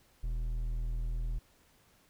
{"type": "tone with hard clipping", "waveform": "sine", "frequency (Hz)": 40.27, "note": "E1", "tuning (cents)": -40, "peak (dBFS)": -33, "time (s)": [0.23, 1.39], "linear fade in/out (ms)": 10, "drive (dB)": 6, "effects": ["pink hiss -66 dBFS RMS until 2.09 s"]}